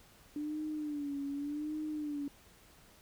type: tone with vibrato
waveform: sine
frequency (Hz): 293.7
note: D4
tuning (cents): 0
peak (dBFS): -35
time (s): 0.36-2.28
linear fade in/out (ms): 2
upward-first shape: sine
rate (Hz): 0.86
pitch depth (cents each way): 81
effects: pink hiss -61 dBFS RMS until 3.01 s